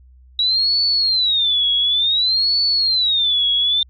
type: tone with vibrato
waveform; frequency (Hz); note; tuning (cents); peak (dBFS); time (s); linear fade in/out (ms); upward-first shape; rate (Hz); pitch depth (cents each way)
sine; 3856; B7; -42; -14; 0.39-3.83; 2; sine; 0.56; 250
effects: added 63 Hz sine -44 dBFS peak until 3.89 s + AAC 64 kbps